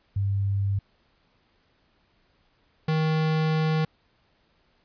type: tone pair in turn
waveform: sine / square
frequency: 99.1 / 157.31 Hz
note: G2 / D#3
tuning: +19 / +19 cents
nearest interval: minor sixth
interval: 800 cents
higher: second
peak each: -22 dBFS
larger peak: neither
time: 0.16-0.79 / 2.88-3.85 s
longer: second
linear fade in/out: 5 ms
effects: pink hiss -66 dBFS RMS until 4.84 s + resampled to 11025 Hz